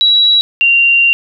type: tone pair in turn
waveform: sine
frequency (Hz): 3896 / 2768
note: B7 / F7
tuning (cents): -24 / -16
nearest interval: tritone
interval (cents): 592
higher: first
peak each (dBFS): -6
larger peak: neither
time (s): 0.01-0.41 / 0.61-1.13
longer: second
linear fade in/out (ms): 0
effects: none